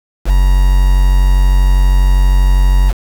triangle tone with quantisation, 46.25 Hz, F#1, in tune, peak -4 dBFS, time 0.25-2.94 s, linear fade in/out 50 ms, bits 4, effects none

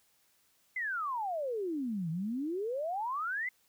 sine exponential two-way sweep, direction down then up, 2093 to 156 to 2093 Hz, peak -32 dBFS, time 0.76-3.49 s, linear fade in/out 5 ms, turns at 2.1 s, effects white hiss -70 dBFS RMS until 3.68 s

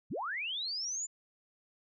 sine linear sweep, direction up, 73.42 to 7170 Hz, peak -34 dBFS, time 0.1-1.07 s, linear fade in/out 20 ms, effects none

